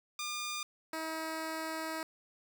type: tone pair in turn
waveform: 10% pulse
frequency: 1207 / 319.7 Hz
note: D6 / D#4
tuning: +47 / +47 cents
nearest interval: octave + major seventh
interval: 2300 cents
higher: first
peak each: -28 dBFS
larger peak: neither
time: 0.19-0.63 / 0.93-2.03 s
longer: second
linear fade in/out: 2 ms
effects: none